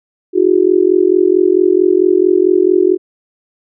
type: tone with amplitude modulation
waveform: sine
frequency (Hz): 366.5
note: F#4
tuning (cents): -16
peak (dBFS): -3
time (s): 0.33-2.98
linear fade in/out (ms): 50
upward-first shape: sine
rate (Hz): 44.5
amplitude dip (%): 100
effects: none